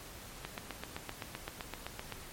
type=click train; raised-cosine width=0.3 ms; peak=-22 dBFS; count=14; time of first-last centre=0.45-2.123 s; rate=7.77 Hz; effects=pink hiss -49 dBFS RMS until 2.32 s + MP3 64 kbps